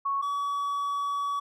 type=tone pair in turn; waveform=sine / triangle; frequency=1108.7 / 1135.9 Hz; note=C#6 / C#6; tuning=0 / +42 cents; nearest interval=unison; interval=42 cents; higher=second; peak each=-25 dBFS; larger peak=neither; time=0.05-0.22 / 0.22-1.4 s; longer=second; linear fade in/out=10 ms; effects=none